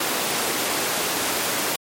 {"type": "high-pass noise", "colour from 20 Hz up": "pink", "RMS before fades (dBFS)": -24, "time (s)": [0, 1.76], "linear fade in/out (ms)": 5, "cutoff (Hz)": 300, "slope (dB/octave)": 12, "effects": ["MP3 64 kbps"]}